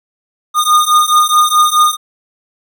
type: beating tone pair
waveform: square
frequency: 1221 / 1225.7 Hz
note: D#6 / D#6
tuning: -33 / -26 cents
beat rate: 4.7 Hz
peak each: -12 / -11 dBFS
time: 0.54-1.97 s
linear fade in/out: 50 ms
effects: none

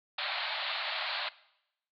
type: band-pass noise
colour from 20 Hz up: white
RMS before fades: -35 dBFS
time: 0.18-1.29 s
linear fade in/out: 5 ms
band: 590 to 4400 Hz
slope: 96 dB/octave
effects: noise-tail reverb RT60 0.8 s tail -19 dB re dry

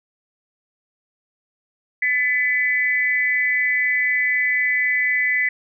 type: tone with amplitude modulation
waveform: sine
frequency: 2006 Hz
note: B6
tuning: 26 cents sharp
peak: -13 dBFS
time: 2.02-5.49 s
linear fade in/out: 5 ms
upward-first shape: sine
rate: 256 Hz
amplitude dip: 80%
effects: none

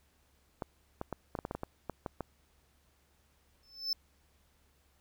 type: clicks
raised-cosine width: 1 ms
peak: -22 dBFS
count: 12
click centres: 0.622 / 1.014 / 1.127 / 1.352 / 1.389 / 1.451 / 1.511 / 1.55 / 1.634 / 1.897 / 2.062 / 2.207 s
type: tone with exponential growth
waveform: triangle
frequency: 5270 Hz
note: E8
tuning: 1 cent flat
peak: -26 dBFS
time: 3.63-3.93 s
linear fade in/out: 2 ms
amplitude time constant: 64 ms
effects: added 70 Hz sine -70 dBFS peak until 5 s + pink hiss -71 dBFS RMS until 5 s

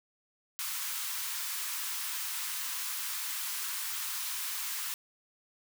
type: high-pass noise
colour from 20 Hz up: white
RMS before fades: -36 dBFS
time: 0.59-4.94 s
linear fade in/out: 0 ms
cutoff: 930 Hz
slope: 48 dB/octave
effects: none

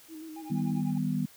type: tone with vibrato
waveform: sine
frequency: 317 Hz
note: D#4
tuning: 32 cents sharp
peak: -40 dBFS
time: 0.08-0.83 s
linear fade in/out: 50 ms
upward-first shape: square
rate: 7.3 Hz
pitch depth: 36 cents each way
type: tone with tremolo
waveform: triangle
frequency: 814 Hz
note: G#5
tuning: 35 cents flat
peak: -40 dBFS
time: 0.36-0.98 s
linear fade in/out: 5 ms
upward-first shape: sine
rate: 10 Hz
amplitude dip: 95%
type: chord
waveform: sine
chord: Eb augmented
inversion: none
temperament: equal with one note detuned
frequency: 156.19 / 196 / 246.9 Hz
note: Eb3 / G3 / B3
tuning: +7 / 0 / 0 cents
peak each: -31 dBFS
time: 0.5-1.26 s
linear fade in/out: 10 ms
effects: white hiss -55 dBFS RMS until 1.36 s

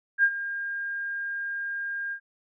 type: tone with ADSR envelope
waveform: sine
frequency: 1610 Hz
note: G6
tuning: 46 cents sharp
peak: -15 dBFS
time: 0.18-2.2 s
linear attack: 55 ms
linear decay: 61 ms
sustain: -14 dB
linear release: 80 ms
effects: none

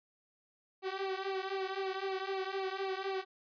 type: tone with flanger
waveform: sawtooth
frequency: 384.4 Hz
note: G4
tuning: 34 cents flat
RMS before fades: -37 dBFS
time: 0.82-3.25 s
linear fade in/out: 50 ms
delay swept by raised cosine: 0.57 to 3.07 ms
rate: 3.9 Hz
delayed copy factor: -0.9
effects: resampled to 11025 Hz

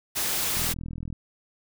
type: noise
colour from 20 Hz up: white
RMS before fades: -27 dBFS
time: 0.15-0.74 s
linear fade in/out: 20 ms
type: click train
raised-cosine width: 5 ms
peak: -23 dBFS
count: 24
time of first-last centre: 0.57-1.127 s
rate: 41.3 Hz
effects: none

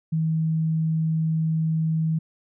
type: tone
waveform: sine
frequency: 160 Hz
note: D#3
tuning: 49 cents sharp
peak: -20 dBFS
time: 0.12-2.19 s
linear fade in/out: 10 ms
effects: none

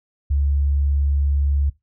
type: tone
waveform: sine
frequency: 70.7 Hz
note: C#2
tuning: 35 cents sharp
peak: -16 dBFS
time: 0.3-1.7 s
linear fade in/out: 10 ms
effects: noise-tail reverb RT60 0.2 s tail -20 dB re dry

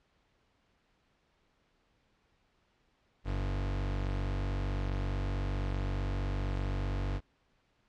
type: tone pair together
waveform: square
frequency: 47.7 / 96 Hz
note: G1 / G2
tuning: -47 / -36 cents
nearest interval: octave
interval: 1211 cents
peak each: -33 / -37 dBFS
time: 3.24-7.21 s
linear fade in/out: 50 ms
effects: pink hiss -72 dBFS RMS until 7.88 s + low-pass 4000 Hz 12 dB/octave

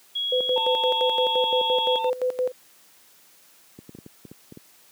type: tone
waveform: sine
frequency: 3322 Hz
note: G#7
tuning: in tune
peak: -24 dBFS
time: 0.15-1.99 s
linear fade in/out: 10 ms
type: tone with tremolo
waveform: sine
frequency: 505 Hz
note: B4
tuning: 39 cents sharp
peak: -20 dBFS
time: 0.32-2.52 s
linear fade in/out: 5 ms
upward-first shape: square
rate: 5.8 Hz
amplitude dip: 80%
type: harmonic tone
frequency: 897 Hz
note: A5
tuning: 33 cents sharp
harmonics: 1 / 3 / 4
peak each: -25 / -40 / -39 dBFS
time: 0.56-2.1 s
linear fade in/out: 5 ms
type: clicks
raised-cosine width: 3 ms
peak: -26 dBFS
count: 9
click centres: 3.789 / 3.893 / 3.95 / 3.987 / 4.063 / 4.252 / 4.315 / 4.523 / 4.573 s
effects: white hiss -55 dBFS RMS until 4.91 s + high-pass 150 Hz 12 dB/octave

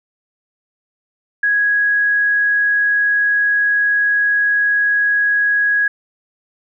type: tone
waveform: sine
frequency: 1661.2 Hz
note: G#6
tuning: in tune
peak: -12 dBFS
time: 1.43-5.88 s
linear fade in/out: 5 ms
effects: none

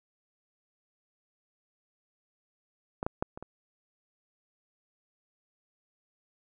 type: clicks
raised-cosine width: 1 ms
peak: -18 / -15 / -14 / -27 / -27 dBFS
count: 5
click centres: 3.029 / 3.065 / 3.225 / 3.375 / 3.426 s
effects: none

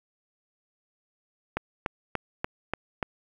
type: click train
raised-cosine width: 0.5 ms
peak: -12 dBFS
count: 6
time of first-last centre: 1.57-3.028 s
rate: 3.43 Hz
effects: 8-bit

